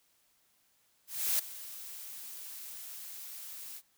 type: noise with ADSR envelope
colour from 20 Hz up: blue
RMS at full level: -28 dBFS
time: 1.07-3.82 s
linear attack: 320 ms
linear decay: 8 ms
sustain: -17 dB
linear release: 53 ms
effects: white hiss -71 dBFS RMS until 3.97 s